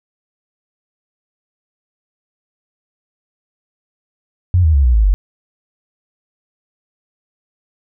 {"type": "tone with pitch steps", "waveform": "sine", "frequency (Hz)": [89.7, 79, 69.57, 61.27, 53.96, 47.52], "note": ["F2", "D#2", "C#2", "B1", "A1", "F#1"], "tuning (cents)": [47, 27, 7, -13, -33, 47], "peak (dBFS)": -8, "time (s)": [4.54, 5.14], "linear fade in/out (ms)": 0, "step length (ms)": 100, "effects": []}